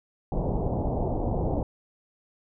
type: low-pass noise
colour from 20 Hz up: pink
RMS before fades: -27 dBFS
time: 0.32-1.63 s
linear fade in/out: 2 ms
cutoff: 840 Hz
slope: 48 dB/octave
effects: none